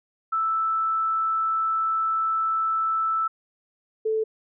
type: tone pair in turn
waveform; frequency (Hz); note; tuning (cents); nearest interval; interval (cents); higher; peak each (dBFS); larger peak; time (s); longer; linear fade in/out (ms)
sine; 1318.5 / 438.8; E6 / A4; 0 / -5; octave + perfect fifth; 1905; first; -21; neither; 0.32-3.28 / 4.05-4.24; first; 10
effects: none